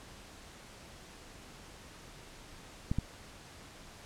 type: clicks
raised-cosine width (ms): 5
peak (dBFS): -18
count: 2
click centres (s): 2.915 / 2.986
effects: pink hiss -52 dBFS RMS until 4.05 s + low-pass 9000 Hz 12 dB/octave